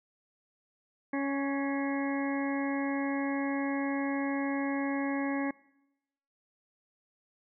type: harmonic tone with a mistuned harmonic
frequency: 277.9 Hz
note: C#4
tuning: 4 cents sharp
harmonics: 1 / 2 / 3 / 4 / 6 / 7 / 8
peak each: -30 / -38 / -40 / -42 / -41 / -44 / -43 dBFS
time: 1.13-5.51 s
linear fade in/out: 5 ms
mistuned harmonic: 8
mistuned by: -51 cents
effects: noise-tail reverb RT60 0.9 s tail -23 dB re dry